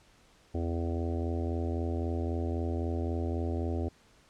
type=harmonic tone; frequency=83.8 Hz; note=E2; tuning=29 cents sharp; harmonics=1 / 3 / 4 / 5 / 6 / 7 / 8 / 9; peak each=-31 / -37 / -38 / -40 / -47 / -44 / -47 / -46 dBFS; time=0.54-3.89 s; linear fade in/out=10 ms; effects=pink hiss -62 dBFS RMS until 4.29 s + low-pass 8000 Hz 12 dB/octave